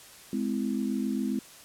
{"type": "tone cluster", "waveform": "sine", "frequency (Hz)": [210.2, 257.7, 329.6], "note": ["G#3", "C4", "E4"], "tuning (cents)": [21, -26, 0], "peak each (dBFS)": [-30, -30, -35], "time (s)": [0.33, 1.39], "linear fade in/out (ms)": 2, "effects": ["white hiss -50 dBFS RMS until 1.64 s", "low-pass 12000 Hz 12 dB/octave"]}